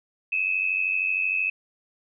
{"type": "tone pair together", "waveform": "sine", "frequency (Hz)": [2531, 2624], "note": ["D#7", "E7"], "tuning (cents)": [29, -9], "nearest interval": "minor second", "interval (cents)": 62, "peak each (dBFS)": -25, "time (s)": [0.32, 1.5], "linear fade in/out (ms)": 5, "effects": []}